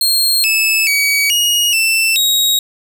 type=tone with pitch steps; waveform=sawtooth; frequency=4233 / 2614 / 2267 / 2878 / 2668 / 3795 Hz; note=C8 / E7 / C#7 / F#7 / E7 / A#7; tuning=+19 / -15 / +38 / -49 / +20 / +30 cents; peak=-8 dBFS; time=0.01-2.59 s; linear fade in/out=2 ms; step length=430 ms; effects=none